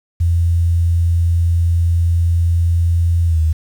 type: tone with pitch glide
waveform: sine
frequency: 85 to 79.31 Hz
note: F2 to D#2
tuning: -46 to +34 cents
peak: -11 dBFS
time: 0.2-3.53 s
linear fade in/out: 10 ms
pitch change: -120 cents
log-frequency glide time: 3.26-3.4 s
effects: 7-bit